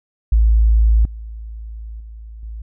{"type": "tone with level steps", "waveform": "sine", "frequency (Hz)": 55, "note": "A1", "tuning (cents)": 0, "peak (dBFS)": [-9, -28, -32, -27], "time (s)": [0.32, 2.62], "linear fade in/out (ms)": 5, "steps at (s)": [1.05, 2, 2.43], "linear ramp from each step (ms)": 2, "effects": []}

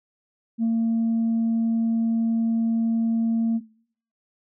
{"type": "tone", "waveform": "sine", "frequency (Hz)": 227.7, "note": "A#3", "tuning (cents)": -40, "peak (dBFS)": -17, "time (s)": [0.58, 3.61], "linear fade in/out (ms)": 50, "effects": ["noise-tail reverb RT60 0.6 s tail -22 dB re dry", "tanh soft clip ceiling -17 dBFS"]}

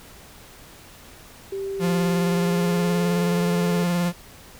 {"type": "tone with pitch glide", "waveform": "sine", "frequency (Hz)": [390.9, 428.7], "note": ["G4", "A4"], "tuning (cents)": [-5, -45], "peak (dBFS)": -26, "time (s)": [1.52, 3.84], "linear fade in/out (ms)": 5, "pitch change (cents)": 160, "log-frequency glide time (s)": [2.15, 3.12]}
{"type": "tone with vibrato", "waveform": "45% pulse", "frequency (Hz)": 174.61, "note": "F3", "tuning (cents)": 0, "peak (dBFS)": -20, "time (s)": [1.79, 4.13], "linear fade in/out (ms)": 50, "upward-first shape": "sine", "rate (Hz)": 19, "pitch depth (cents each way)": 27}
{"effects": ["pink hiss -46 dBFS RMS until 4.59 s"]}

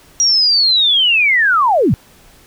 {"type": "linear sweep", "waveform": "sine", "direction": "down", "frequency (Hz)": [5750, 87.31], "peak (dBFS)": -9, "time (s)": [0.2, 1.94], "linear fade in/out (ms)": 0, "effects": ["pink hiss -46 dBFS RMS until 2.46 s"]}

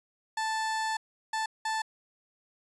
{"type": "tone bursts at uneven times", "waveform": "30% pulse", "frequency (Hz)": 880, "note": "A5", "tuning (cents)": 0, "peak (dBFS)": -26, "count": 3, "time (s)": [[0.37, 0.97], [1.33, 1.46], [1.65, 1.82]], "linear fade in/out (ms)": 5, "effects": ["resampled to 22050 Hz"]}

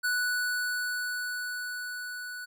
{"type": "tone with level ramp", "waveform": "square", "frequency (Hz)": 1480, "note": "F#6", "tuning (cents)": 0, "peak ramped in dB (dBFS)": [-26, -38], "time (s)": [0.03, 2.46], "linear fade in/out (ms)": 20, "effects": []}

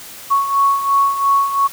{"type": "beating tone pair", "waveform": "sine", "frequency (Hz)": [1108.7, 1111.6], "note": ["C#6", "C#6"], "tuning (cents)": [0, 4], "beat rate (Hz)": 2.9, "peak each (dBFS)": [-13, -19], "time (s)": [0.3, 1.68], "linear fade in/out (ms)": 20, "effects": ["white hiss -35 dBFS RMS until 1.72 s"]}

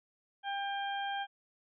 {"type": "harmonic tone", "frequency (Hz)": 797, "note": "G5", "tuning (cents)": 28, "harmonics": [1, 2, 3, 4], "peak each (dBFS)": [-35, -40, -50, -43], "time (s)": [0.43, 1.27], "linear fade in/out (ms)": 50, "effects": []}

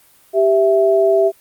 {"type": "tone pair together", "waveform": "sine", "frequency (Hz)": [392, 659.3], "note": ["G4", "E5"], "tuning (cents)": [0, 0], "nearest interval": "major sixth", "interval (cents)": 900, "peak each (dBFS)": -13, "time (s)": [0.33, 1.32], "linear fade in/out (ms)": 50, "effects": ["white hiss -51 dBFS RMS until 1.4 s", "Opus 32 kbps"]}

